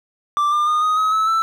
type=tone with pitch steps; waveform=triangle; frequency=1174.7 / 1198.7 / 1223.2 / 1248.2 / 1273.6 / 1299.7 / 1326.2 Hz; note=D6 / D6 / D#6 / D#6 / D#6 / E6 / E6; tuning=0 / +35 / -30 / +5 / +40 / -25 / +10 cents; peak=-13 dBFS; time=0.37-1.42 s; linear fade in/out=0 ms; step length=150 ms; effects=none